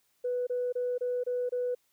sine tone bursts, 493.9 Hz, B4, in tune, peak -27 dBFS, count 6, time 0.24-1.75 s, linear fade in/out 10 ms, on 230 ms, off 26 ms, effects tanh soft clip ceiling -23 dBFS + white hiss -72 dBFS RMS until 1.92 s

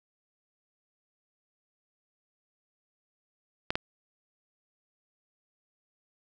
clicks, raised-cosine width 0.3 ms, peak -12 dBFS, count 2, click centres 3.705 / 3.755 s, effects none

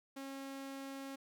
sawtooth tone, 272.2 Hz, C#4, 31 cents flat, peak -40 dBFS, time 0.16-1.16 s, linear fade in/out 10 ms, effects none

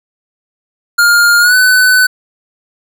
square tone with pitch glide, 1411 to 1503.6 Hz, F6 to F#6, +17 to +27 cents, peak -6 dBFS, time 0.98-2.07 s, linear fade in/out 10 ms, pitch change +110 cents, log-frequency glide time 1.4-1.55 s, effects none

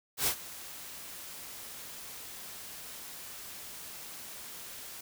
white noise with ADSR envelope, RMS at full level -27 dBFS, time 0.17-5.01 s, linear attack 96 ms, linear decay 81 ms, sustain -18 dB, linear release 5 ms, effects none

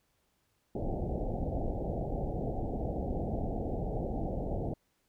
pink low-pass noise, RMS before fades -34 dBFS, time 0.75-4.74 s, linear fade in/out 5 ms, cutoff 800 Hz, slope 96 dB/octave, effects pink hiss -75 dBFS RMS until 5.08 s

